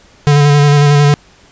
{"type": "tone with vibrato", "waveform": "square", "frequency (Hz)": 145.1, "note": "D3", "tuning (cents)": -21, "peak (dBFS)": -6, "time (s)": [0.27, 1.14], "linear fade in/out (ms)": 0, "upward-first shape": "square", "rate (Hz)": 11, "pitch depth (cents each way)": 18, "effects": ["pink hiss -45 dBFS RMS until 1.51 s", "resampled to 16000 Hz"]}